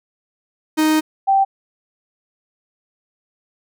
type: tone pair in turn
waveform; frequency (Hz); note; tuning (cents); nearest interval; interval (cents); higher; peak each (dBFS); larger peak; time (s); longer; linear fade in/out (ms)
45% pulse / sine; 311.1 / 780.3; D#4 / G5; 0 / -8; octave + major third; 1592; second; -13 / -11; second; 0.77-1.01 / 1.27-1.45; first; 20
effects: none